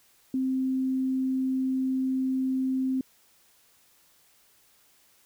sine tone, 261.6 Hz, C4, in tune, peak -24 dBFS, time 0.34-3.01 s, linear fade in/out 2 ms, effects white hiss -62 dBFS RMS until 5.25 s

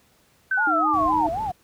sine linear sweep, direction down, 1551 to 880 Hz, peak -19 dBFS, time 0.51-1.27 s, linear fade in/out 5 ms
sine tone with vibrato, 763 Hz, G5, 47 cents flat, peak -24 dBFS, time 0.57-1.52 s, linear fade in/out 10 ms, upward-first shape sine, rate 3.8 Hz, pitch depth 260 cents each way
sine tone, 311.1 Hz, D#4, in tune, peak -26 dBFS, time 0.67-1.29 s, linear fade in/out 2 ms
brown noise, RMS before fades -34 dBFS, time 0.93-1.52 s, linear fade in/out 10 ms
effects pink hiss -60 dBFS RMS until 1.63 s + high-pass 60 Hz 12 dB/octave

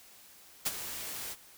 white noise with ADSR envelope, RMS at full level -28 dBFS, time 0.65-1.36 s, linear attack 16 ms, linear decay 31 ms, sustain -12 dB, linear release 43 ms, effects white hiss -56 dBFS RMS until 1.57 s

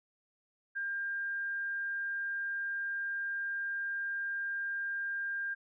sine tone, 1600 Hz, G6, 35 cents sharp, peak -33 dBFS, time 0.75-5.55 s, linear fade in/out 20 ms, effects none

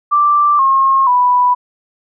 sine tone with pitch steps, 1174.7 / 1077.2 / 987.8 Hz, D6 / C#6 / B5, 0 / -50 / 0 cents, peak -8 dBFS, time 0.11-1.55 s, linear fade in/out 20 ms, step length 480 ms, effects none

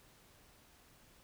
silence, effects pink hiss -64 dBFS RMS until 1.23 s

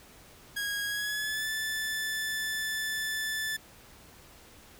sawtooth tone with pitch glide, 1644 to 1751.8 Hz, G#6 to A6, -18 to -8 cents, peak -27 dBFS, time 0.56-3.57 s, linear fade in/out 10 ms, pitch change +110 cents, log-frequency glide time 0.86-1.47 s, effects pink hiss -54 dBFS RMS until 4.79 s

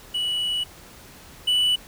triangle tone pair in turn, 2943 / 2965 Hz, F#7 / F#7, -10 / +3 cents, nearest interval unison, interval 13 cents, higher second, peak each -21 / -16 dBFS, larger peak second, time 0.14-0.64 / 1.47-1.76 s, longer first, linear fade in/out 10 ms, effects pink hiss -46 dBFS RMS until 1.87 s

